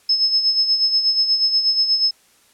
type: tone with tremolo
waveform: sine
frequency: 5200 Hz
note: E8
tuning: 24 cents flat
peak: -12 dBFS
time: 0.09-2.11 s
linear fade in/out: 5 ms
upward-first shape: sine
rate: 8.3 Hz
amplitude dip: 60%
effects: white hiss -55 dBFS RMS until 2.53 s + low-pass 11000 Hz 12 dB/octave